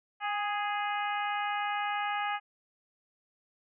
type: harmonic tone with a mistuned harmonic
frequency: 415.3 Hz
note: G#4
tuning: in tune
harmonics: 2 / 3 / 4 / 5 / 6 / 7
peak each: -32 / -36 / -38 / -40 / -42 / -43 dBFS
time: 0.2-2.4 s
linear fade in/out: 50 ms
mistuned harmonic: 2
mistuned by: -24 cents
effects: none